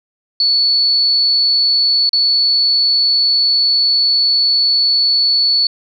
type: tone with dropouts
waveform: sine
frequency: 4435 Hz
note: C#8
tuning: in tune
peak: -10 dBFS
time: 0.4-5.67 s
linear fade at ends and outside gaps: 2 ms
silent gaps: 2.093-2.131 s
effects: none